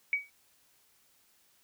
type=tone with exponential decay; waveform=sine; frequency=2264 Hz; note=C#7; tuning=36 cents sharp; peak=-22 dBFS; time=0.13-0.3 s; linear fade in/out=1 ms; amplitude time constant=35 ms; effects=white hiss -67 dBFS RMS until 1.63 s